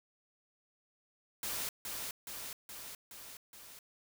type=noise with echo; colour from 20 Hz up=white; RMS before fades=-38 dBFS; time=1.43-1.69 s; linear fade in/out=2 ms; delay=420 ms; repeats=5; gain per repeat=-3 dB; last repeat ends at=3.79 s; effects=none